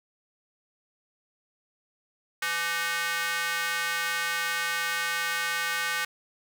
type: tone with high-pass filter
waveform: square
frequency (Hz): 168.6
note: E3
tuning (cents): +39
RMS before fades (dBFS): -29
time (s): 2.42-6.05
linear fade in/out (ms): 5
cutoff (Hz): 1600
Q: 2.1
effects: none